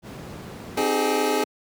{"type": "noise", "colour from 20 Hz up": "brown", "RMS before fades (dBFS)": -29, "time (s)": [0.02, 0.84], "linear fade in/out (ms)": 50}
{"type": "chord", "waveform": "25% pulse", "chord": "Ab major seventh", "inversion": "first", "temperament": "equal with one note detuned", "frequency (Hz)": [261.6, 311.1, 392, 423.5], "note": ["C4", "Eb4", "G4", "Ab4"], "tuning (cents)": [0, 0, 0, 34], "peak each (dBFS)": [-24, -24, -25, -19], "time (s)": [0.77, 1.44], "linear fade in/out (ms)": 5}
{"effects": ["high-pass 150 Hz 12 dB/octave"]}